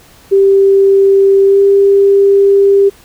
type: tone with pitch glide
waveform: sine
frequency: 392 to 396.8 Hz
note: G4 to G4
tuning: 0 to +21 cents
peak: -4 dBFS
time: 0.31-2.9 s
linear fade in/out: 20 ms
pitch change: +21 cents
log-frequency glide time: 1.45-1.6 s
effects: pink hiss -42 dBFS RMS until 3.04 s